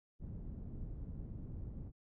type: low-pass noise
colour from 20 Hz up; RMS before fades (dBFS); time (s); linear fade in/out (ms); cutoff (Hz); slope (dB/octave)
pink; -45; 0.19-1.92; 50; 190; 12
effects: none